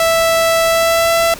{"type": "tone with pitch glide", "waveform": "sawtooth", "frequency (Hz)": [659.3, 668.1], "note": ["E5", "E5"], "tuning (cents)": [0, 23], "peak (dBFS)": -7, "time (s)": [0, 1.34], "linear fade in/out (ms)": 2, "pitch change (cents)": 23, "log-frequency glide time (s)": [0.65, 1.15], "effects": ["pink hiss -32 dBFS RMS until 1.39 s"]}